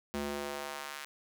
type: tone with high-pass filter sweep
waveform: square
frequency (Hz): 71.8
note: D2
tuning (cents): -39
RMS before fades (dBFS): -39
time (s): 0.14-1.05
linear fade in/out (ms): 0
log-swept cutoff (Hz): 200 to 1600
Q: 1
effects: none